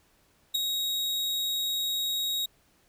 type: tone with ADSR envelope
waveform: 40% pulse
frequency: 3786 Hz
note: A#7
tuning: 26 cents sharp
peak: -20 dBFS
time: 0.54-2.46 s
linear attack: 14 ms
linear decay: 6 ms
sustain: -6 dB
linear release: 7 ms
effects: pink hiss -65 dBFS RMS until 2.88 s